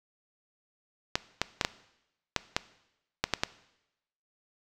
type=clicks; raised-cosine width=0.2 ms; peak=-7 dBFS; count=9; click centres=1.155 / 1.416 / 1.612 / 1.649 / 2.363 / 2.565 / 3.24 / 3.337 / 3.435 s; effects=noise-tail reverb RT60 0.9 s tail -18 dB re dry